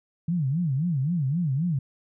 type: tone with vibrato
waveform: sine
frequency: 152.6 Hz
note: D#3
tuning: 33 cents flat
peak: -22 dBFS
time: 0.28-1.79 s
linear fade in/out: 5 ms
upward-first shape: sine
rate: 3.8 Hz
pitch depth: 280 cents each way
effects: none